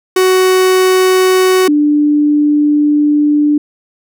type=tone pair in turn; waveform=45% pulse / sine; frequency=372.6 / 295.7 Hz; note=F#4 / D4; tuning=+12 / +12 cents; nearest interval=major third; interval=400 cents; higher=first; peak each=-7 dBFS; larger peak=neither; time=0.16-1.68 / 1.68-3.58 s; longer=second; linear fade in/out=5 ms; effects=none